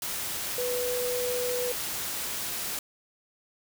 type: tone in noise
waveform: sine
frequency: 493.7 Hz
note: B4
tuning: 1 cent flat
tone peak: -28 dBFS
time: 0.58-1.72 s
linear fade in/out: 2 ms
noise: white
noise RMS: -33 dBFS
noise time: 0.02-2.79 s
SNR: +2 dB
effects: none